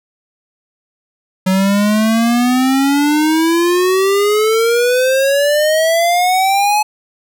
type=exponential sweep; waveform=square; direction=up; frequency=185.7 to 854 Hz; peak=-11 dBFS; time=1.46-6.83 s; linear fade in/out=10 ms; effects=none